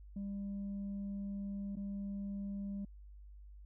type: tone with dropouts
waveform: sine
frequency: 199.2 Hz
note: G3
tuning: 28 cents sharp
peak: -36 dBFS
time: 0.16-2.85 s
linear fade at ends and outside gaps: 5 ms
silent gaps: 1.756-1.768 s
effects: tanh soft clip ceiling -37 dBFS + added 50 Hz sine -51 dBFS peak until 3.65 s